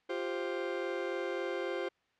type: chord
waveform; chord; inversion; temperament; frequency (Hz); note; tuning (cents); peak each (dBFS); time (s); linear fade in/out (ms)
40% pulse; F suspended second; none; just; 349.2 / 392.9 / 523.8; F4 / G4 / C5; 0 / +4 / +2; -37 / -38 / -37; 0.09-1.89; 10
effects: white hiss -73 dBFS RMS until 2.19 s + low-pass 3000 Hz 12 dB/octave